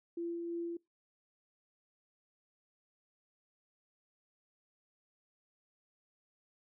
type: tone with tremolo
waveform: sine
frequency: 340.2 Hz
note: F4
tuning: 45 cents flat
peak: -35 dBFS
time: 0.17-0.77 s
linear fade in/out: 5 ms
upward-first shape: sine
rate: 3 Hz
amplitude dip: 25%
effects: noise-tail reverb RT60 0.2 s tail -24 dB re dry